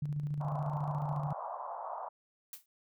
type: tone with tremolo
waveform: sine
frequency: 146.83 Hz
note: D3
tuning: in tune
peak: -31 dBFS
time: 0.02-1.33 s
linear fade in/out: 5 ms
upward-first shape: square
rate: 14 Hz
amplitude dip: 40%
type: band-pass noise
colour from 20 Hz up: pink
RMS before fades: -41 dBFS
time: 0.4-2.09 s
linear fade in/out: 10 ms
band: 630 to 1100 Hz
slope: 48 dB/octave
type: noise with exponential decay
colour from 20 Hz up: blue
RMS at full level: -41 dBFS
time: 2.53-2.66 s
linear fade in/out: 1 ms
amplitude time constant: 28 ms
effects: none

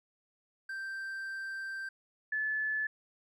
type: tone pair in turn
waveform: triangle / sine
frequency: 1568 / 1731 Hz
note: G6 / A6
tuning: 0 / -29 cents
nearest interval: major second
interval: 171 cents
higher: second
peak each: -35 / -30 dBFS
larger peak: second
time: 0.69-1.89 / 2.32-2.87 s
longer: first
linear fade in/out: 5 ms
effects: none

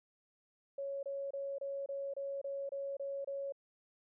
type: tone bursts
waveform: sine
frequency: 554.4 Hz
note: C#5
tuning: in tune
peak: -37 dBFS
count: 10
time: 0.78-3.523 s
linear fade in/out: 5 ms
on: 250 ms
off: 27 ms
effects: none

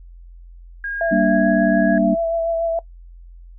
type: tone with pitch glide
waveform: sine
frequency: 1627 to 1662.1 Hz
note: G#6 to G#6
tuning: -36 to +1 cents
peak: -23 dBFS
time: 0.84-1.98 s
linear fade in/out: 2 ms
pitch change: +37 cents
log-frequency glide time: 0.98-1.49 s
type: tone with vibrato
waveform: sine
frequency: 665 Hz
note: E5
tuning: 15 cents sharp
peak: -17 dBFS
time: 1.01-2.79 s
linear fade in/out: 2 ms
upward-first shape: sine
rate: 6.9 Hz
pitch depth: 17 cents each way
type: chord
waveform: sine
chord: G minor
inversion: none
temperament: just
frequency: 196 / 235.2 / 294 Hz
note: G3 / Bb3 / D4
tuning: 0 / +16 / +2 cents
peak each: -19 dBFS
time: 1.11-2.15 s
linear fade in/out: 10 ms
effects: noise-tail reverb RT60 0.1 s tail -19 dB re dry + added 43 Hz sine -38 dBFS peak until 3.58 s

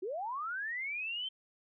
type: linear sweep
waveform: sine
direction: up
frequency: 340.7 to 3136 Hz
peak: -35 dBFS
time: 0.02-1.29 s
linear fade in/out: 10 ms
effects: none

